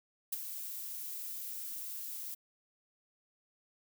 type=noise with ADSR envelope; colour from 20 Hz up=violet; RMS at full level=-33 dBFS; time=0.32-2.35 s; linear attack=8 ms; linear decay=27 ms; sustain=-9 dB; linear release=12 ms; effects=none